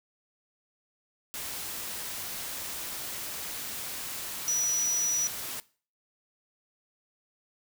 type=tone in noise; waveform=sine; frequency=5870 Hz; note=F#8; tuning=15 cents flat; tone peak=-25 dBFS; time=4.48-5.27 s; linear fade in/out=0 ms; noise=white; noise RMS=-37 dBFS; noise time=1.34-5.6 s; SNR=+9 dB; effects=noise-tail reverb RT60 0.4 s tail -20 dB re dry